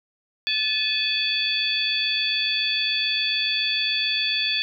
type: tone cluster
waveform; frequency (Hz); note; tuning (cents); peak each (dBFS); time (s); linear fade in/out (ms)
sine; 1737 / 2513 / 2620 / 3435 / 4536; A6 / D#7 / E7 / A7 / C#8; -23 / +17 / -11 / -42 / +39; -32 / -29 / -32 / -24 / -26; 0.47-4.62; 0
effects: none